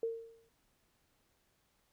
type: tone with exponential decay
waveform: sine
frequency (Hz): 456.5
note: A#4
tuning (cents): -36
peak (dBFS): -30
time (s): 0.03-0.49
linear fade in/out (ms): 2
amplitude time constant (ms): 98
effects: pink hiss -75 dBFS RMS until 1.92 s